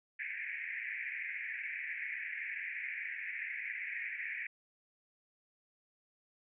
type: band-pass noise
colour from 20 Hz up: white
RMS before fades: -41 dBFS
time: 0.19-4.47 s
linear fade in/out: 5 ms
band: 1700 to 2400 Hz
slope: 96 dB/octave
effects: none